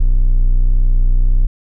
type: tone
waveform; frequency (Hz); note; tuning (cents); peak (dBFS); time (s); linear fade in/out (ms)
triangle; 30.87; B0; 0; -6; 0-1.47; 10
effects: none